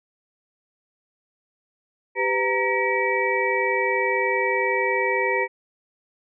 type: tone cluster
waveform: sine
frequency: 392.1 / 503 / 929 / 1921 / 2295 Hz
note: G4 / B4 / A#5 / B6 / D7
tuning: 0 / +32 / -6 / -48 / -40 cents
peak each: -26 dBFS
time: 2.15-5.48 s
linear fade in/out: 50 ms
effects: none